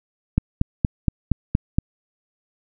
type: click train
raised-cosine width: 5 ms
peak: -4 dBFS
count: 7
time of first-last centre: 0.38-1.785 s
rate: 4.27 Hz
effects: none

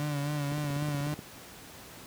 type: tone with vibrato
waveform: 35% pulse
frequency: 145.6 Hz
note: D3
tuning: 15 cents flat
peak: -28 dBFS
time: 0-1.14 s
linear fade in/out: 0 ms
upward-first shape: sine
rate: 3.8 Hz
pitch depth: 47 cents each way
type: click train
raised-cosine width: 3 ms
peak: -27 dBFS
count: 12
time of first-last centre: 0.52-1.191 s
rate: 16.4 Hz
effects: pink hiss -48 dBFS RMS until 2.06 s + high-pass 80 Hz 12 dB/octave

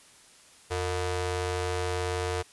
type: ring-modulated tone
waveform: sawtooth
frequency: 269.3 Hz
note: C#4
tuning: 50 cents flat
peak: -21 dBFS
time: 0.7-2.43 s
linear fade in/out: 20 ms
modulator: 184 Hz
effects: white hiss -55 dBFS RMS until 2.52 s + resampled to 24000 Hz

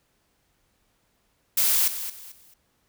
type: noise with echo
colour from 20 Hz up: blue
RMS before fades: -21 dBFS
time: 1.57-1.88 s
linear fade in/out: 5 ms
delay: 220 ms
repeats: 3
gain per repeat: -11 dB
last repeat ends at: 2.54 s
effects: pink hiss -69 dBFS RMS until 2.88 s

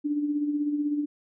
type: tone with tremolo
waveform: sine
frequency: 293.7 Hz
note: D4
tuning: in tune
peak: -22 dBFS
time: 0.04-1.06 s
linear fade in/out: 20 ms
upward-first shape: sine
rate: 16 Hz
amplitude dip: 50%
effects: none

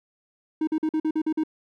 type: tone bursts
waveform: triangle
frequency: 313.1 Hz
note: D#4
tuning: 11 cents sharp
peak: -19 dBFS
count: 8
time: 0.61-1.436 s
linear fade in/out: 5 ms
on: 63 ms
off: 46 ms
effects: none

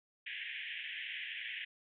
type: band-pass noise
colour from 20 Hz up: pink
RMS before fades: -43 dBFS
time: 0.26-1.65 s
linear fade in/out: 10 ms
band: 1700 to 3300 Hz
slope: 96 dB/octave
effects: none

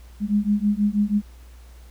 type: beating tone pair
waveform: sine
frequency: 203.7 / 209.9 Hz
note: G#3 / G#3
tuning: -33 / +19 cents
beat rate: 6.2 Hz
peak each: -21 dBFS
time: 0.2-1.22 s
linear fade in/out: 50 ms
effects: added 60 Hz sine -42 dBFS peak until 1.9 s + pink hiss -55 dBFS RMS until 1.9 s

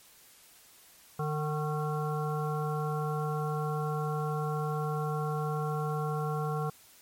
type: harmonic tone with a mistuned harmonic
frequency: 151.3 Hz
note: D#3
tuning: 48 cents flat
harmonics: 1 / 3 / 5 / 7 / 9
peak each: -31 / -36 / -38 / -39 / -41 dBFS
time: 1.19-6.7 s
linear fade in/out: 5 ms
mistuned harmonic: 7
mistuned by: +55 cents
effects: white hiss -57 dBFS RMS until 7.01 s + MP3 64 kbps

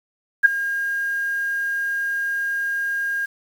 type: tone with ADSR envelope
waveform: sine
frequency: 1618 Hz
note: G#6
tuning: 46 cents flat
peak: -5 dBFS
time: 0.43-3.26 s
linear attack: 24 ms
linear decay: 11 ms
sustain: -16 dB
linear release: 11 ms
effects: 7-bit

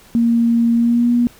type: tone with pitch glide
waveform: sine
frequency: 233.1 to 240.2 Hz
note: A#3 to B3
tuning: 0 to -48 cents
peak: -11 dBFS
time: 0.15-1.27 s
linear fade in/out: 0 ms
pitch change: +52 cents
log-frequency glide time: 0.75-1.11 s
effects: pink hiss -46 dBFS RMS until 1.39 s

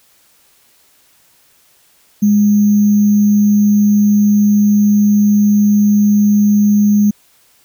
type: tone with sample-and-hold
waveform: sine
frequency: 206.6 Hz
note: G#3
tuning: 9 cents flat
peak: -7 dBFS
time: 2.22-7.11 s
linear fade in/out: 10 ms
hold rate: 6300 Hz
effects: white hiss -52 dBFS RMS until 7.64 s

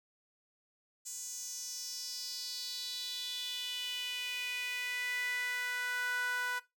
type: tone with high-pass filter sweep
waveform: sawtooth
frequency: 494.4 Hz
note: B4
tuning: 2 cents sharp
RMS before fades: -38 dBFS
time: 1.05-6.6 s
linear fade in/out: 20 ms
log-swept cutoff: 7100 to 1300 Hz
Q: 4.7
effects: noise-tail reverb RT60 0.2 s tail -18 dB re dry

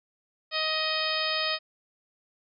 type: harmonic tone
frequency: 627 Hz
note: D#5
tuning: 13 cents sharp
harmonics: 1 / 2 / 3 / 4 / 5 / 6 / 7 / 8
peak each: -34 / -34 / -34 / -34 / -34 / -34 / -34 / -34 dBFS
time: 0.51-1.59 s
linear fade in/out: 50 ms
effects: none

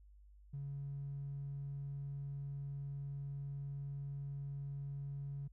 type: tone with tanh clipping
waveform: triangle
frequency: 140.1 Hz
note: C#3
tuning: 19 cents sharp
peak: -40 dBFS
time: 0.53-5.48 s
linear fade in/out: 10 ms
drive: 1 dB
effects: added 50 Hz sine -58 dBFS peak until 5.52 s

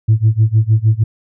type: tone with tremolo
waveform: sine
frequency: 110 Hz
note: A2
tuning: in tune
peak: -4 dBFS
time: 0.08-1.04 s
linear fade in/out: 10 ms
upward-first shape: sine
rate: 6.5 Hz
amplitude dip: 95%
effects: tanh soft clip ceiling -4 dBFS

